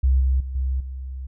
sine tone with level steps, 65.41 Hz, C2, in tune, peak -14 / -16 / -27 / -20 / -29 dBFS, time 0.03-1.27 s, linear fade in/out 10 ms, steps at 0.2 / 0.4 / 0.55 / 0.8 s, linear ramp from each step 5 ms, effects none

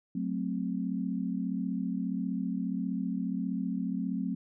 sine chord, F# diminished, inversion none, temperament equal, 185 / 220 / 261.6 Hz, F#3 / A3 / C4, 0 / 0 / 0 cents, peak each -33 / -35 / -34 dBFS, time 0.15-4.35 s, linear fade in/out 5 ms, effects none

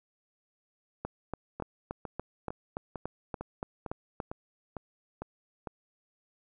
two click trains, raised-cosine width 1 ms, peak -23 / -20 dBFS, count 10 / 12, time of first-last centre 1.6-5.672 / 1.05-4.202 s, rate 2.21 / 3.49 Hz, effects none

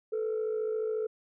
sine tone pair together, 436 / 490.2 Hz, A4 / B4, -16 / -13 cents, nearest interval major second, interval 203 cents, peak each -28 / -35 dBFS, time 0.12-1.07 s, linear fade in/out 10 ms, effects tanh soft clip ceiling -25 dBFS

